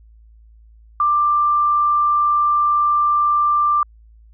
sine tone, 1183 Hz, D6, 12 cents sharp, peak -13 dBFS, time 1-3.83 s, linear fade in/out 2 ms, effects added 55 Hz sine -44 dBFS peak until 4.33 s

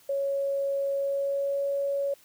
sine tone with pitch glide, 554.4 to 559.2 Hz, C#5 to C#5, 0 to +15 cents, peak -25 dBFS, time 0.09-2.14 s, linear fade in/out 5 ms, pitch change +15 cents, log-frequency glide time 0.95-1.64 s, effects white hiss -58 dBFS RMS until 2.24 s

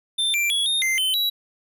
square tone with pitch steps, 3570 / 2358 / 3362 / 3678 / 2084 / 3060 / 3900 Hz, A7 / D7 / G#7 / A#7 / C7 / G7 / B7, +24 / +6 / +20 / -24 / -7 / -42 / -23 cents, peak -20 dBFS, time 0.18-1.3 s, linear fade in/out 10 ms, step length 160 ms, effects none

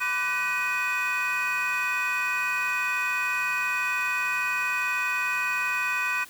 triangle tone cluster, 1004 / 1163 / 1502 / 1914 / 2495 Hz, B5 / D6 / F#6 / A#6 / D#7, +28 / -17 / +26 / +45 / +4 cents, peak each -32 / -32 / -27 / -31 / -25 dBFS, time 0-6.25 s, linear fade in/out 20 ms, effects tanh soft clip ceiling -17 dBFS + white hiss -48 dBFS RMS until 6.29 s

